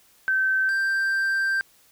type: tone pair in turn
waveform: sine / triangle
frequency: 1544 / 1572.8 Hz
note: G6 / G6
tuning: -27 / +5 cents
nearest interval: unison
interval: 32 cents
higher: second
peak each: -19 dBFS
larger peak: neither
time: 0.28-0.69 / 0.69-1.61 s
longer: second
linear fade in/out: 0 ms
effects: white hiss -58 dBFS RMS until 1.91 s